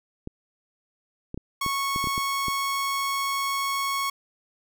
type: clicks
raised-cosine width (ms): 3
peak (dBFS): -20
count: 9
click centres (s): 0.274 / 1.344 / 1.376 / 1.663 / 1.961 / 2.042 / 2.072 / 2.179 / 2.483
type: tone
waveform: sawtooth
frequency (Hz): 1103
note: C#6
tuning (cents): -9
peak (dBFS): -21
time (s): 1.61-4.1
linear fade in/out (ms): 5
effects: none